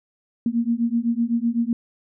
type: beating tone pair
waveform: sine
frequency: 230 / 237.9 Hz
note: A#3 / A#3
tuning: -23 / +35 cents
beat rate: 7.9 Hz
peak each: -22 dBFS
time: 0.46-1.73 s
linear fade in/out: 2 ms
effects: none